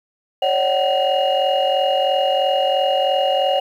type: tone cluster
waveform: sine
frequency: 549 / 592 / 751 / 2860 Hz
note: C#5 / D5 / F#5 / F7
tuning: -17 / +14 / +26 / +41 cents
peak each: -18 / -21 / -18 / -23 dBFS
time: 0.42-3.6 s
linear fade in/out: 5 ms
effects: tanh soft clip ceiling -9 dBFS + 8-bit